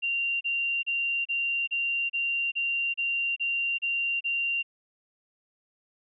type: tone bursts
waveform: sine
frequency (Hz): 2770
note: F7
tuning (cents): -15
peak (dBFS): -25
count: 11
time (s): 0.02-4.63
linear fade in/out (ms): 20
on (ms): 390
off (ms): 32
effects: none